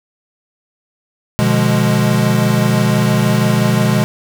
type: chord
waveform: square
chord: B diminished seventh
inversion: none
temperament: equal with one note detuned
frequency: 123.47 / 149.49 / 174.61 / 207.7 Hz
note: B2 / D3 / F3 / Ab3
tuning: 0 / +31 / 0 / 0 cents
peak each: -16 / -19 / -20 / -16 dBFS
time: 1.39-4.04 s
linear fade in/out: 0 ms
effects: none